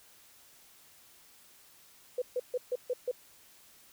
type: tone bursts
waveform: sine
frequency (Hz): 498.7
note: B4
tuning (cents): +17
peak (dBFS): -28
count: 6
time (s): 2.18-3.114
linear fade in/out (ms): 5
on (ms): 39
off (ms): 140
effects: white hiss -59 dBFS RMS until 3.92 s